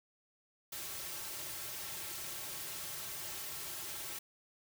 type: noise with comb filter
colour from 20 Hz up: white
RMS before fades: -43 dBFS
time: 0.72-4.19 s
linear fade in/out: 5 ms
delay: 4.1 ms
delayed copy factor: -0.8
effects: none